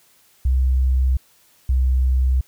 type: tone pair in turn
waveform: sine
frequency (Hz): 64.6 / 64.34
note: C2 / C2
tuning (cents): -21 / -28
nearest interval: unison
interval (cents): 7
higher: first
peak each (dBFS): -14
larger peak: neither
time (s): 0.45-1.17 / 1.69-2.41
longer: neither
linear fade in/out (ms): 5
effects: white hiss -56 dBFS RMS until 2.47 s